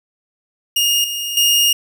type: tone with level steps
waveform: sawtooth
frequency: 2843 Hz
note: F7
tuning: 30 cents sharp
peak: -10 / -18 / -8 dBFS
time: 0.76-1.73 s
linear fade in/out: 5 ms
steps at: 1.04 / 1.37 s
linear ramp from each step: 2 ms
effects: none